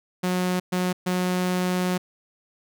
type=tone bursts at uneven times; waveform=sawtooth; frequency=181.7 Hz; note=F#3; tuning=31 cents flat; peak=-18 dBFS; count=3; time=0.23-0.6 / 0.72-0.93 / 1.06-1.98 s; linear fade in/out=10 ms; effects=none